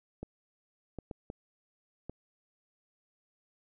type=clicks; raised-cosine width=2 ms; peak=-26 dBFS; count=5; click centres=0.23 / 0.987 / 1.112 / 1.301 / 2.096 s; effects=none